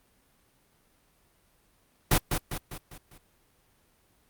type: noise with echo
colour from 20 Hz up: pink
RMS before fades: -21 dBFS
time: 2.11-2.18 s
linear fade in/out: 5 ms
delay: 200 ms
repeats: 5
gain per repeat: -6 dB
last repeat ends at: 3.18 s
effects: pink hiss -66 dBFS RMS until 4.29 s + Opus 32 kbps